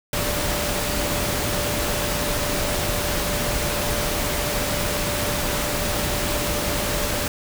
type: tone in noise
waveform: sine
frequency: 587.3 Hz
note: D5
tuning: in tune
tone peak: -30 dBFS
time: 0.13-7.28 s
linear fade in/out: 2 ms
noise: pink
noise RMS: -24 dBFS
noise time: 0.13-7.28 s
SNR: -9 dB
effects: none